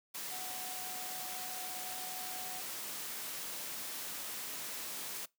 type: tone in noise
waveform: sine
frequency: 740 Hz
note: F#5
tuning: in tune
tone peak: -47 dBFS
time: 0.31-2.61 s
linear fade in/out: 10 ms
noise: white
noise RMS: -42 dBFS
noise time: 0.14-5.26 s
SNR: -8 dB
effects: noise-tail reverb RT60 0.2 s tail -23 dB re dry + high-pass 150 Hz 12 dB/octave